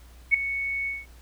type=tone with ADSR envelope; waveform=sine; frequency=2217 Hz; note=C#7; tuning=in tune; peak=-12 dBFS; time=0.31-1.06 s; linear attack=32 ms; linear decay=4 ms; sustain=-14 dB; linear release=190 ms; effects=added 60 Hz sine -47 dBFS peak until 1.21 s + pink hiss -56 dBFS RMS until 1.21 s

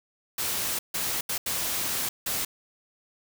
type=noise bursts at uneven times; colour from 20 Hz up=white; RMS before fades=-29 dBFS; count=5; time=0.38-0.79 / 0.94-1.21 / 1.29-1.38 / 1.46-2.09 / 2.26-2.45 s; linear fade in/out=5 ms; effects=none

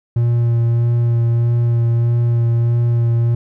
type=tone with vibrato; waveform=triangle; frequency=117.8 Hz; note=A#2; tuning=19 cents sharp; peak=-10 dBFS; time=0.16-3.35 s; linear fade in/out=5 ms; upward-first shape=sine; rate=1.6 Hz; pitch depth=15 cents each way; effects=none

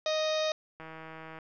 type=harmonic tone; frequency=622.3 Hz; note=D#5; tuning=in tune; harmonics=1 / 2 / 3 / 4 / 5 / 6 / 7 / 8 / 9 / 10; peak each=-28 / -39 / -42 / -41 / -47 / -36 / -46 / -44 / -46 / -49 dBFS; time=0.06-0.52 s; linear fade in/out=2 ms
type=click train; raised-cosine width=0.5 ms; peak=-30 dBFS; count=95; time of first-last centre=0.8-1.388 s; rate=160 Hz
effects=none

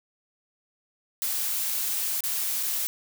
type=noise with dropouts; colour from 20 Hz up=blue; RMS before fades=-28 dBFS; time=1.22-2.87 s; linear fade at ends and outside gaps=0 ms; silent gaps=2.206-2.238 / 2.628-2.632 s; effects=none

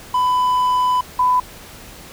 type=tone pair in turn; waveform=triangle / sine; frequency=1000 / 1000 Hz; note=B5 / B5; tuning=+21 / +21 cents; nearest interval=unison; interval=0 cents; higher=neither; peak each=-12 dBFS; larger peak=neither; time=0.14-1.01 / 1.19-1.4 s; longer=first; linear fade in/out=5 ms; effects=pink hiss -39 dBFS RMS until 2.12 s

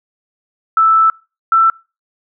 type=tone pair in turn; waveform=sine; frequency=1318.5 / 1333.8 Hz; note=E6 / E6; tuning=0 / +20 cents; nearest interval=unison; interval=20 cents; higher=second; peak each=-7 dBFS; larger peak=neither; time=0.77-1.1 / 1.52-1.7 s; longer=first; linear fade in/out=2 ms; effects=noise-tail reverb RT60 0.3 s tail -24 dB re dry

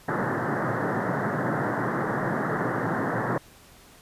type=band-pass noise; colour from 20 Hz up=pink; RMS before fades=-27 dBFS; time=0.08-3.38 s; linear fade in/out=5 ms; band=110 to 1900 Hz; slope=96 dB/octave; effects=pink hiss -52 dBFS RMS until 4.01 s + resampled to 32000 Hz

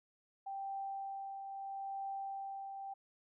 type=tone with tremolo; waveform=sine; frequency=784 Hz; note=G5; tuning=in tune; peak=-38 dBFS; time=0.46-2.94 s; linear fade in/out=10 ms; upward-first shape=triangle; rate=0.77 Hz; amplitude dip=45%; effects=none

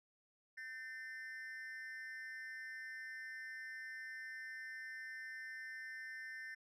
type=tone with amplitude modulation; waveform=triangle; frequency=1800 Hz; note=A6; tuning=39 cents sharp; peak=-40 dBFS; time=0.57-6.55 s; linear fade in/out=10 ms; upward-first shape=sine; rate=252 Hz; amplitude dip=95%; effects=none

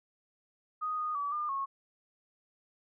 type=tone with pitch steps; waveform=sine; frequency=1244 / 1234 / 1146 / 1205 / 1094 Hz; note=D#6 / D#6 / D6 / D6 / C#6; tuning=-1 / -15 / -43 / +44 / -23 cents; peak=-31 dBFS; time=0.81-1.66 s; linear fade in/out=20 ms; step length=170 ms; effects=none

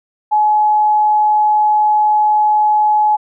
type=tone; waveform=sine; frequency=848 Hz; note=G#5; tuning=36 cents sharp; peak=-9 dBFS; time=0.31-3.17 s; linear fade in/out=20 ms; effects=none

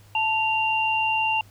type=tone pair together; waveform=sine; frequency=880 / 2773 Hz; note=A5 / F7; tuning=0 / -13 cents; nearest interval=octave + minor sixth; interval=1987 cents; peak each=-23 dBFS; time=0.15-1.41 s; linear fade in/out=2 ms; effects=added 102 Hz sine -49 dBFS peak until 1.5 s + pink hiss -56 dBFS RMS until 1.5 s

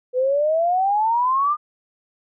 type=exponential sweep; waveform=sine; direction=up; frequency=493.9 to 1224 Hz; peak=-16 dBFS; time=0.13-1.57 s; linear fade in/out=50 ms; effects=none

